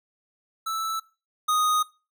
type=tone pair in turn; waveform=square; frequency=1317 / 1243.1 Hz; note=E6 / D#6; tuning=-2 / -2 cents; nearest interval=minor second; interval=100 cents; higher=first; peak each=-27 / -21 dBFS; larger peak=second; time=0.66-1 / 1.48-1.83 s; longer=second; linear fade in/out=10 ms; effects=noise-tail reverb RT60 0.3 s tail -20 dB re dry